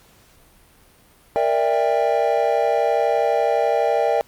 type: chord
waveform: triangle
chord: E half-diminished seventh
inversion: second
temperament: equal with one note detuned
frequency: 466.2 / 587.3 / 659.3 / 798.6 Hz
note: Bb4 / D5 / E5 / G5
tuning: 0 / 0 / 0 / +32 cents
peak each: -20 dBFS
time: 1.36-4.21 s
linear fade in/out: 0 ms
effects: pink hiss -53 dBFS RMS until 4.27 s + Opus 48 kbps